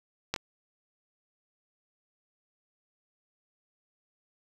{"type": "clicks", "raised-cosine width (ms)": 0.2, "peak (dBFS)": [-11, -18], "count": 2, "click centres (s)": [0.34, 0.362], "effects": ["7-bit"]}